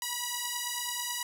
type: beating tone pair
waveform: 5% pulse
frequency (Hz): 966 / 975.2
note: B5 / B5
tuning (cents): -39 / -22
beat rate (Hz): 9.2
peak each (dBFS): -23 / -23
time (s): 0.02-1.23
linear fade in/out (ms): 2
effects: none